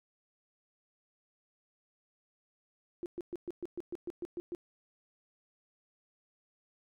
sine tone bursts, 349.2 Hz, F4, in tune, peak -35 dBFS, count 11, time 3.03-4.549 s, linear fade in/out 0 ms, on 29 ms, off 120 ms, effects none

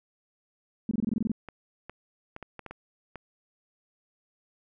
sine tone bursts, 220 Hz, A3, in tune, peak -23 dBFS, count 10, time 0.89-1.317 s, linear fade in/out 2 ms, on 22 ms, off 23 ms
clicks, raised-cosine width 0.5 ms, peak -25 dBFS, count 8, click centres 1.487 / 1.896 / 2.364 / 2.427 / 2.593 / 2.663 / 2.71 / 3.157 s
effects none

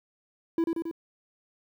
triangle tone with echo, 331.3 Hz, E4, 9 cents sharp, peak -20 dBFS, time 0.58-0.64 s, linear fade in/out 2 ms, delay 91 ms, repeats 3, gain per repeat -3 dB, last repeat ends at 0.913 s, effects 10-bit

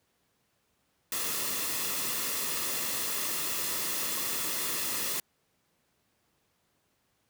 white noise with comb filter, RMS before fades -32 dBFS, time 1.12-5.2 s, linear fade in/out 2 ms, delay 1.3 ms, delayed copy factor -0.5, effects pink hiss -73 dBFS RMS until 7.29 s + high-pass 80 Hz 12 dB/octave

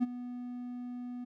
triangle tone with ADSR envelope, 245.8 Hz, B3, 8 cents flat, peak -21 dBFS, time 0-1.25 s, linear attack 29 ms, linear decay 25 ms, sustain -15 dB, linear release 14 ms, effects none

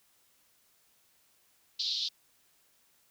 pink band-pass noise, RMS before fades -33 dBFS, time 1.79-2.09 s, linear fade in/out 10 ms, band 3600 to 4800 Hz, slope 48 dB/octave, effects white hiss -68 dBFS RMS until 3.1 s

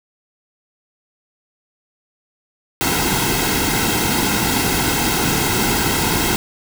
pink noise with comb filter, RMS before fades -18 dBFS, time 2.81-6.36 s, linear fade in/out 0 ms, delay 1.7 ms, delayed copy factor -0.7, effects none

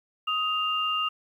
sine tone pair together, 1253 / 2797 Hz, D#6 / F7, +12 / +2 cents, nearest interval octave + major second, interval 1390 cents, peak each -27 dBFS, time 0.27-1.09 s, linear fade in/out 10 ms, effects 10-bit

